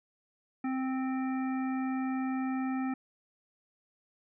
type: harmonic tone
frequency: 261.6 Hz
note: C4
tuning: in tune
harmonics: 1 / 3 / 5 / 7 / 9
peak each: -30 / -40 / -44 / -47 / -49 dBFS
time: 0.64-2.94 s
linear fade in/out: 5 ms
effects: none